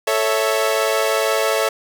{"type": "chord", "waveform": "sawtooth", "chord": "A major", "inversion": "none", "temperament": "equal with one note detuned", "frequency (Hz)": [440, 554.4, 657], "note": ["A4", "C#5", "E5"], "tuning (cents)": [0, 0, -6], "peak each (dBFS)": -17, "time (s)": [0.07, 1.69], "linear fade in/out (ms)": 5, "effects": []}